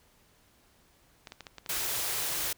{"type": "clicks", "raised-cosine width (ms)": 0.2, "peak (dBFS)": -25, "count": 11, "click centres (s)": [1.272, 1.321, 1.407, 1.468, 1.583, 1.662, 1.767, 1.807, 1.853, 1.95, 2.001]}
{"type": "band-stop noise", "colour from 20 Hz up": "white", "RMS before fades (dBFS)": -32, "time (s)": [1.69, 2.53], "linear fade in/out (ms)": 5, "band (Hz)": [170, 290], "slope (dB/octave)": 96}
{"effects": ["pink hiss -64 dBFS RMS until 2.57 s"]}